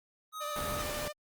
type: tone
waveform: square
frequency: 1261 Hz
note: D#6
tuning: 23 cents sharp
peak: -38 dBFS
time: 0.32-0.85 s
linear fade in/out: 50 ms
type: tone with vibrato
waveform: sawtooth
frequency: 594 Hz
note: D5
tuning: 20 cents sharp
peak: -34 dBFS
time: 0.4-1.13 s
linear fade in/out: 20 ms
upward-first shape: triangle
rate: 13 Hz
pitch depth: 29 cents each way
type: noise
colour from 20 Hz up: pink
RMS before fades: -38 dBFS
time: 0.56-1.08 s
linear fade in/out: 2 ms
effects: Opus 32 kbps